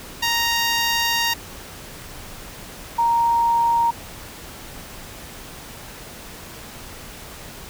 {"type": "tone pair in turn", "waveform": ["10% pulse", "sine"], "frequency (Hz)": [932.3, 932.3], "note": ["A#5", "A#5"], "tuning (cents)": [0, 0], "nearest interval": "unison", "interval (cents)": 0, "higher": "neither", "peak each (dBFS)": [-10, -15], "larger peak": "first", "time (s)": [[0.22, 1.34], [2.98, 3.91]], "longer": "first", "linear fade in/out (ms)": 10, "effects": ["pink hiss -38 dBFS RMS until 7.69 s"]}